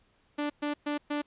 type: tone bursts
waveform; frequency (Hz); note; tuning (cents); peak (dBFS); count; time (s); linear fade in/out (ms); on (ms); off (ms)
sawtooth; 293.7; D4; 0; -25; 4; 0.38-1.22; 10; 120; 120
effects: pink hiss -68 dBFS RMS until 1.26 s + resampled to 8000 Hz